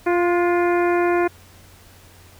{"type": "harmonic tone with a mistuned harmonic", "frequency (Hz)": 349.2, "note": "F4", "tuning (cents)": 0, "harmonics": [1, 2, 3, 4, 5, 6, 7], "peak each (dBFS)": [-17, -23, -27, -29, -31, -33, -34], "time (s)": [0.06, 1.28], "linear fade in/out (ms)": 10, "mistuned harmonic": 4, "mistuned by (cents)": 40, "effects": ["added 90 Hz sine -49 dBFS peak until 2.39 s", "pink hiss -49 dBFS RMS until 2.39 s"]}